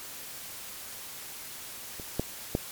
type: clicks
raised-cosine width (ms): 2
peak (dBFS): -27 / -13 / -12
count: 3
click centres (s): 1.998 / 2.196 / 2.551
effects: white hiss -42 dBFS RMS until 2.71 s + MP3 96 kbps